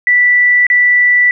sine tone with dropouts, 1968 Hz, B6, 7 cents flat, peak -6 dBFS, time 0.07-1.31 s, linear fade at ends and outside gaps 1 ms, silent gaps 0.667-0.701 s, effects none

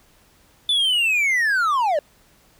triangle linear sweep, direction down, 3520 to 557 Hz, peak -15 dBFS, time 0.69-1.99 s, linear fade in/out 2 ms, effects pink hiss -56 dBFS RMS until 2.59 s

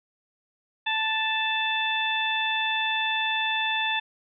harmonic tone, 880 Hz, A5, in tune, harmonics 1 / 2 / 3 / 4, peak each -29 / -29 / -29 / -29 dBFS, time 0.86-4 s, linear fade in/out 10 ms, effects none

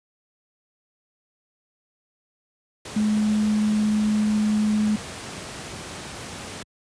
sine tone in noise, 212.5 Hz, G#3, 40 cents sharp, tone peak -18 dBFS, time 2.96-4.96 s, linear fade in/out 5 ms, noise pink, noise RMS -35 dBFS, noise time 2.85-6.63 s, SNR +14 dB, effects high-pass 80 Hz 12 dB/octave + resampled to 22050 Hz

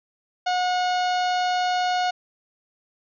harmonic tone with a mistuned harmonic, 726 Hz, F#5, 33 cents flat, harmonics 1 / 2 / 3 / 4 / 5 / 6 / 7 / 8 / 9, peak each -21 / -30 / -37 / -34 / -38 / -35 / -43 / -46 / -45 dBFS, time 0.46-2.11 s, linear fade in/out 10 ms, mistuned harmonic 9, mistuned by +20 cents, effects none

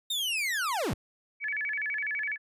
40% pulse linear sweep, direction down, 3729 to 51.91 Hz, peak -27 dBFS, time 0.1-0.94 s, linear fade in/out 5 ms
sine tone with vibrato, 1975.5 Hz, B6, in tune, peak -29 dBFS, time 1.4-2.38 s, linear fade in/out 50 ms, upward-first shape square, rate 12 Hz, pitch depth 240 cents each way
effects resampled to 32000 Hz

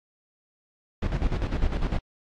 brown noise with tremolo, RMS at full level -23 dBFS, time 1.02-1.99 s, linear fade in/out 5 ms, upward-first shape square, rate 10 Hz, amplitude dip 65%, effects low-pass 4000 Hz 12 dB/octave + AAC 64 kbps

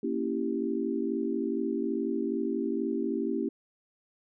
sine chord, A# diminished seventh, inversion none, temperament equal, 233.1 / 277.2 / 329.6 / 392 Hz, A#3 / C#4 / E4 / G4, 0 / 0 / 0 / 0 cents, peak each -33 dBFS, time 0.03-3.49 s, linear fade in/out 5 ms, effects none

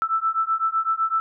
sine beating tone pair, 1318.5 / 1326.4 Hz, E6 / E6, 0 / +10 cents, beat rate 7.9 Hz, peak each -23 dBFS, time 0.02-1.2 s, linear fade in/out 0 ms, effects none

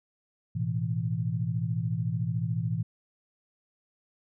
sine chord, A suspended second, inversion none, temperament just, 110 / 123.75 / 165 Hz, A2 / B2 / E3, 0 / +4 / +2 cents, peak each -31 dBFS, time 0.55-2.83 s, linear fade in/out 10 ms, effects none

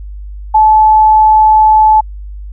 sine tone, 865 Hz, A5, 30 cents flat, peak -3 dBFS, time 0.54-2.01 s, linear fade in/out 10 ms, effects added 50 Hz sine -23 dBFS peak until 2.52 s

